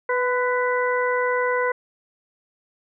harmonic tone with a mistuned harmonic, 495.3 Hz, B4, 5 cents sharp, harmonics 1 / 2 / 3 / 4, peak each -22 / -25 / -27 / -28 dBFS, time 0.09-1.72 s, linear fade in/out 5 ms, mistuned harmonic 2, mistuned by +29 cents, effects none

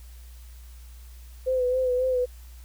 sine tone with vibrato, 507 Hz, B4, 45 cents sharp, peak -21 dBFS, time 1.46-2.26 s, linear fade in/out 20 ms, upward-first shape sine, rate 3.7 Hz, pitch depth 39 cents each way, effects added 60 Hz sine -42 dBFS peak until 2.64 s + white hiss -56 dBFS RMS until 2.64 s

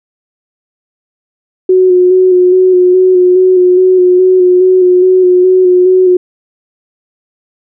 sine tone with vibrato, 366.6 Hz, F#4, 16 cents flat, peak -3 dBFS, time 1.69-6.17 s, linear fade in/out 5 ms, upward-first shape square, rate 2.4 Hz, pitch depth 21 cents each way, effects none

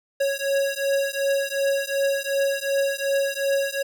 square beating tone pair, 551 / 553.7 Hz, C#5 / C#5, -11 / -2 cents, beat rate 2.7 Hz, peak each -25 dBFS, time 0.2-3.83 s, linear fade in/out 10 ms, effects none

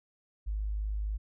sine tone, 51.91 Hz, G#1, in tune, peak -30 dBFS, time 0.46-1.18 s, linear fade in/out 20 ms, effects none

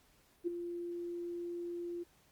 sine tone with ADSR envelope, 346.5 Hz, F4, 14 cents flat, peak -29 dBFS, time 0.44-2.04 s, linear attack 33 ms, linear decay 11 ms, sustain -9 dB, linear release 18 ms, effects pink hiss -68 dBFS RMS until 2.31 s + Opus 48 kbps

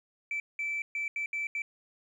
sine tone bursts at uneven times, 2323 Hz, D7, 20 cents flat, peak -29 dBFS, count 6, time 0.31-0.4 / 0.59-0.82 / 0.95-1.08 / 1.16-1.26 / 1.33-1.47 / 1.55-1.62 s, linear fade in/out 2 ms, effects tanh soft clip ceiling -27 dBFS + 11-bit

